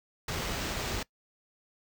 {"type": "noise with sample-and-hold", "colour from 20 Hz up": "pink", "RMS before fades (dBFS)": -34, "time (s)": [0.28, 1.03], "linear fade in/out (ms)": 5, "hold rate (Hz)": 11025, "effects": ["noise-tail reverb RT60 0.1 s tail -22 dB re dry"]}